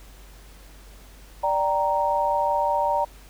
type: chord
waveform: sine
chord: G minor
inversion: second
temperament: equal with one note detuned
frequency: 587.3 / 777.7 / 932.3 Hz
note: D5 / G5 / Bb5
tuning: 0 / -14 / 0 cents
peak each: -25 / -27 / -22 dBFS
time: 1.43-3.05 s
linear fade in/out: 10 ms
effects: added 48 Hz sine -45 dBFS peak until 3.29 s + pink hiss -51 dBFS RMS until 3.29 s